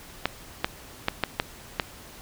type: clicks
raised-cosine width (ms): 0.3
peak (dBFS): -6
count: 6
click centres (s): 0.256 / 0.645 / 1.084 / 1.237 / 1.399 / 1.798
effects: pink hiss -46 dBFS RMS until 2.21 s